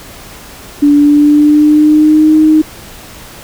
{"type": "tone with pitch glide", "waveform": "sine", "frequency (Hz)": [289.9, 310.7], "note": ["D4", "D#4"], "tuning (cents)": [-22, -2], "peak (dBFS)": -3, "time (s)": [0.82, 2.62], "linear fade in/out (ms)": 10, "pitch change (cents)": 120, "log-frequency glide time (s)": [0.94, 2.34], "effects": ["pink hiss -32 dBFS RMS until 3.43 s"]}